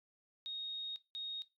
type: tone bursts at uneven times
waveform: sine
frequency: 3733 Hz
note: A#7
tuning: 2 cents sharp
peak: -39 dBFS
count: 2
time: 0.46-0.96 / 1.15-1.42 s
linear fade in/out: 0 ms
effects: noise-tail reverb RT60 0.2 s tail -17 dB re dry + MP3 96 kbps